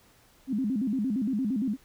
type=tone with vibrato; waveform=sine; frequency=235.1 Hz; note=A#3; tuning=15 cents sharp; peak=-25 dBFS; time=0.47-1.77 s; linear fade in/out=50 ms; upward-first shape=square; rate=8.7 Hz; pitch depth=210 cents each way; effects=pink hiss -60 dBFS RMS until 1.84 s